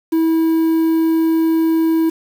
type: tone with quantisation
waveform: triangle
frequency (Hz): 324.7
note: E4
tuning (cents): -26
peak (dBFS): -10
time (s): 0.12-2.1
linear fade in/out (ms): 10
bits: 6
effects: none